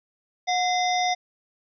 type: harmonic tone with a mistuned harmonic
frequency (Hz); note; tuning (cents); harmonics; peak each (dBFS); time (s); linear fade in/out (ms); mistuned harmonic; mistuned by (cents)
726; F#5; -33; 1 / 3 / 5 / 7 / 8; -22 / -29 / -31 / -34 / -36; 0.47-1.15; 20; 3; -95
effects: none